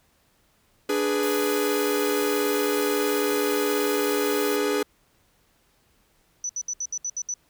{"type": "chord", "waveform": "45% pulse", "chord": "G# diminished", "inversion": "second", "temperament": "equal", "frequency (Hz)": [293.7, 415.3, 493.9], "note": ["D4", "G#4", "B4"], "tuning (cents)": [0, 0, 0], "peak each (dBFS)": [-28, -24, -29], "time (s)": [0.89, 4.83], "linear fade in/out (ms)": 5}
{"type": "noise", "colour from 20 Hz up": "blue", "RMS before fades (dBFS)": -35, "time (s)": [1.23, 4.56], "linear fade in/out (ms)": 0}
{"type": "tone bursts", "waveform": "sine", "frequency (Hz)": 5960, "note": "F#8", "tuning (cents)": 12, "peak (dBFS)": -26, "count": 8, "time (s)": [6.44, 7.34], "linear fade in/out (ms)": 2, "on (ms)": 53, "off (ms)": 68}
{"effects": ["pink hiss -64 dBFS RMS until 7.49 s"]}